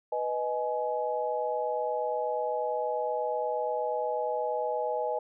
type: chord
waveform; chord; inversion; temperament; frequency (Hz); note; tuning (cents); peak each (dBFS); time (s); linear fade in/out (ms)
sine; G# minor; first; equal with one note detuned; 493.9 / 622.3 / 841.7; B4 / D#5 / G#5; 0 / 0 / +23; -32; 0.12-5.19; 5
effects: none